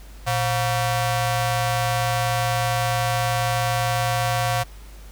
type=ring-modulated tone; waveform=sawtooth; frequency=416.1 Hz; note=G#4; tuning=3 cents sharp; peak=-13 dBFS; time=0.26-4.64 s; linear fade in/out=20 ms; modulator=298 Hz; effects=added 50 Hz sine -39 dBFS peak until 5.11 s + pink hiss -49 dBFS RMS until 5.11 s